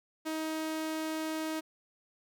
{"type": "tone", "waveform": "sawtooth", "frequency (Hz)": 315.7, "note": "D#4", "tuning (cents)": 25, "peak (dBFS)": -29, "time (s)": [0.25, 1.61], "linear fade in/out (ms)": 20, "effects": []}